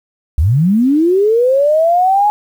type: linear sweep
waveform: sine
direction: up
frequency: 64 to 844 Hz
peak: -8 dBFS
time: 0.38-2.3 s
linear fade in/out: 0 ms
effects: 7-bit